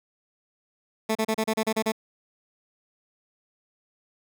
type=tone bursts; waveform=15% pulse; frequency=220 Hz; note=A3; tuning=in tune; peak=-16 dBFS; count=9; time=1.09-1.921 s; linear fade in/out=10 ms; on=63 ms; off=33 ms; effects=none